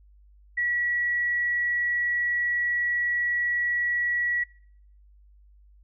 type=tone; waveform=sine; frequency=1932 Hz; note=B6; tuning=39 cents flat; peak=-23 dBFS; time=0.57-4.44 s; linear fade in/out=10 ms; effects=noise-tail reverb RT60 0.6 s tail -22 dB re dry + added 50 Hz sine -52 dBFS peak until 5.83 s